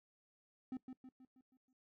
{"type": "tone with echo", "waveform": "triangle", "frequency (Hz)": 258.2, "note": "C4", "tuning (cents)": -23, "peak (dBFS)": -38, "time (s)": [0.72, 0.77], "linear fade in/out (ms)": 2, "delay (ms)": 160, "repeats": 6, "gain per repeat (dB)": -6, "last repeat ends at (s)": 1.73, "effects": ["noise-tail reverb RT60 0.1 s tail -19 dB re dry"]}